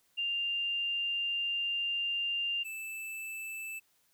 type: tone pair in turn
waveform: sine / square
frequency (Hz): 2794 / 2637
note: F7 / E7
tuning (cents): 0 / 0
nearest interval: minor second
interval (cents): 100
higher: first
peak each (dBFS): -30 / -39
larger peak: first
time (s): 0.17-2.64 / 2.64-3.8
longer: first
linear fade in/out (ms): 20
effects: white hiss -71 dBFS RMS until 4.13 s